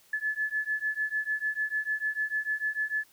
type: beating tone pair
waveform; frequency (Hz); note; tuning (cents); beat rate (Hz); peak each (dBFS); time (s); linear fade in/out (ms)
sine; 1721 / 1727.7; A6 / A6; -39 / -32; 6.7; -31; 0.13-3.04; 5
effects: white hiss -61 dBFS RMS until 3.12 s